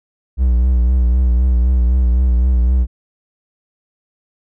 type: tone with vibrato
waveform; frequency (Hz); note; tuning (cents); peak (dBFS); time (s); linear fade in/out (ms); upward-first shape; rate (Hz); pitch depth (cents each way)
triangle; 61.74; B1; 0; -8; 0.37-2.87; 50; triangle; 3.9; 80
effects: none